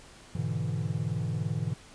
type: chord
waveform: triangle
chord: E dominant seventh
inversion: first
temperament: equal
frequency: 103.83 / 123.47 / 146.83 / 164.81 Hz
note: G#2 / B2 / D3 / E3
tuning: 0 / 0 / 0 / 0 cents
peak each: -32 dBFS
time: 0.35-1.74 s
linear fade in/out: 5 ms
effects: pink hiss -52 dBFS RMS until 1.94 s + resampled to 22050 Hz